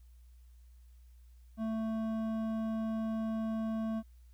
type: tone with hard clipping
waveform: sine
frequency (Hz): 221.8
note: A3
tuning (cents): +14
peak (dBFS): -34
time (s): 1.57-4.03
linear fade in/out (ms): 50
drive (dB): 10
effects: added 60 Hz sine -54 dBFS peak until 4.33 s + white hiss -75 dBFS RMS until 4.33 s